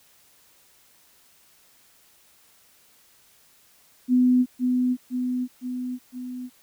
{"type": "tone with echo", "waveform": "sine", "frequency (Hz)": 250.7, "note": "B3", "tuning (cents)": 26, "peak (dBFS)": -15, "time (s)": [4.08, 4.46], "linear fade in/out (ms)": 50, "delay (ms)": 510, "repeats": 4, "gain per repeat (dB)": -4, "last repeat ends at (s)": 6.5, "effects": ["white hiss -58 dBFS RMS until 6.62 s"]}